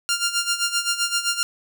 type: tone with tremolo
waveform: 10% pulse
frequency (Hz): 1396.9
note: F6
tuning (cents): 0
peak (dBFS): -10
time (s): 0.09-1.43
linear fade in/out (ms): 0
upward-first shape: sine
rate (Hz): 7.7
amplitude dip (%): 75
effects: none